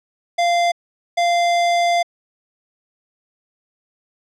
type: tone pair in turn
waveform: square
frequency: 693 / 693 Hz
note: F5 / F5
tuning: -14 / -14 cents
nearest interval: unison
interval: 0 cents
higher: neither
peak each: -15 / -15 dBFS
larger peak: neither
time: 0.38-0.72 / 1.17-2.03 s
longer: second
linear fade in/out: 10 ms
effects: low-pass 6000 Hz 12 dB/octave